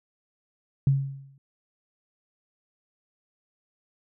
sine tone with exponential decay, 137.1 Hz, C#3, 19 cents flat, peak -15 dBFS, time 0.87-1.38 s, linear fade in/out 2 ms, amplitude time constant 110 ms, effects none

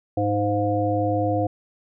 harmonic tone with a mistuned harmonic, 103.6 Hz, G#2, 4 cents flat, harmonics 1 / 3 / 5 / 7, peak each -25 / -25 / -25 / -25 dBFS, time 0.17-1.47 s, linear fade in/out 5 ms, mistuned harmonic 7, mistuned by -33 cents, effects none

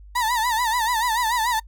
35% pulse tone with vibrato, 932.3 Hz, A#5, in tune, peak -18 dBFS, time 0.15-1.6 s, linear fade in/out 10 ms, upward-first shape sine, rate 6.9 Hz, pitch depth 120 cents each way, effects noise-tail reverb RT60 0.1 s tail -26 dB re dry + added 50 Hz sine -41 dBFS peak until 1.67 s

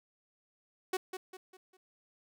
sawtooth tone with echo, 372.6 Hz, F#4, 12 cents sharp, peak -26 dBFS, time 0.93-0.97 s, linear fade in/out 5 ms, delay 200 ms, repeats 4, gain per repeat -8 dB, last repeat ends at 1.77 s, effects none

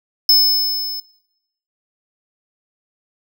square tone with level ramp, 5220 Hz, E8, 18 cents flat, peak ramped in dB -8 to -25 dBFS, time 0.29-1 s, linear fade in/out 2 ms, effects noise-tail reverb RT60 0.8 s tail -19 dB re dry

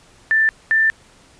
sine tone pair in turn, 1772 / 1778.3 Hz, A6 / A6, +12 / +18 cents, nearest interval unison, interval 6 cents, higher second, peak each -12 dBFS, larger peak neither, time 0.31-0.49 / 0.71-0.9 s, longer second, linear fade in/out 0 ms, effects pink hiss -50 dBFS RMS until 1.39 s + resampled to 22050 Hz

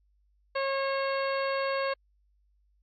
harmonic tone, 544 Hz, C#5, 33 cents flat, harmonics 1 / 2 / 3 / 4 / 5 / 6 / 7 / 8, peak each -29 / -33 / -37 / -40 / -41 / -50 / -46 / -42 dBFS, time 0.55-1.94 s, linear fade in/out 10 ms, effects added 50 Hz sine -65 dBFS peak until 2.82 s + AAC 64 kbps

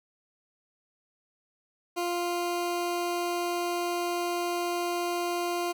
20% pulse tone, 349.2 Hz, F4, in tune, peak -23 dBFS, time 1.96-5.73 s, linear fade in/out 20 ms, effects none

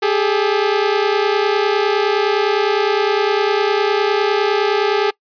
sawtooth tone pair together, 398.7 / 428.5 Hz, G4 / A4, +29 / -46 cents, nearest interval minor second, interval 125 cents, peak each -13 dBFS, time 0.02-5.11 s, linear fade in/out 10 ms, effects noise-tail reverb RT60 0.1 s tail -23 dB re dry + resampled to 11025 Hz

